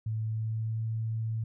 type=tone with pitch glide; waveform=sine; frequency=110 to 111.79 Hz; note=A2 to A2; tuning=0 to +28 cents; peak=-29 dBFS; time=0.06-1.44 s; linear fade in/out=5 ms; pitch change=+28 cents; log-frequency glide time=0.25-0.85 s; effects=none